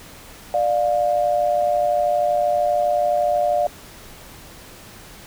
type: tone pair together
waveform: sine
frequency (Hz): 594 / 706.4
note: D5 / F5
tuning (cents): +20 / +20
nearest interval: minor third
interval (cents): 300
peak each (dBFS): -19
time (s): 0.54-3.67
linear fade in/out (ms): 2
effects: pink hiss -42 dBFS RMS until 5.26 s